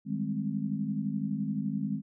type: chord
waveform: sine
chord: Ab major seventh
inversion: second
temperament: equal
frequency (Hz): 155.56 / 196 / 207.7 / 261.6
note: Eb3 / G3 / Ab3 / C4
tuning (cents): 0 / 0 / 0 / 0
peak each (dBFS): -36 / -36 / -32 / -36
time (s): 0.05-2.02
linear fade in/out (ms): 50
effects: none